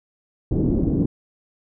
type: low-pass noise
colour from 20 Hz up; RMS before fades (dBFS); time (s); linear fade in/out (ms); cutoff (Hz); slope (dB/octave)
white; -20; 0.51-1.06; 5; 330; 24
effects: none